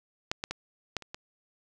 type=clicks; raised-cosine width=0.2 ms; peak=-11 / -15 / -16 / -13 / -28 / -21 dBFS; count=6; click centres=0.315 / 0.439 / 0.51 / 0.967 / 1.023 / 1.145 s; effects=none

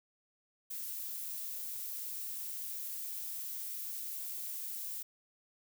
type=noise; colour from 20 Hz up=violet; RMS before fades=-41 dBFS; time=0.7-5.03 s; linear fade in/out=10 ms; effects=none

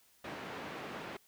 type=band-pass noise; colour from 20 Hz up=pink; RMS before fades=-44 dBFS; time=0.24-1.17 s; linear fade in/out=5 ms; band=210 to 2500 Hz; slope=12 dB/octave; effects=white hiss -67 dBFS RMS until 1.27 s

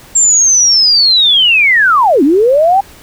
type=linear two-way sweep; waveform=sine; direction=down then up; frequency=7459 to 258.3 to 808 Hz; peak=-5 dBFS; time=0.15-2.81 s; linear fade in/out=10 ms; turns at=2.23 s; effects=pink hiss -38 dBFS RMS until 3.02 s

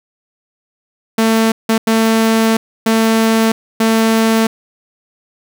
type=tone bursts at uneven times; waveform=sawtooth; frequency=223.7 Hz; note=A3; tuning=29 cents sharp; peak=-6 dBFS; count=5; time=1.18-1.52 / 1.69-1.78 / 1.87-2.57 / 2.86-3.52 / 3.8-4.47 s; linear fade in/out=5 ms; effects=none

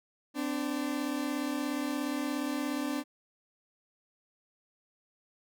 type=tone pair together; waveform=40% pulse; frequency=256.7 / 293.7 Hz; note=C4 / D4; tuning=-33 / 0 cents; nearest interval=major second; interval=233 cents; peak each=-34 / -32 dBFS; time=0.34-3.04 s; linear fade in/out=50 ms; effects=none

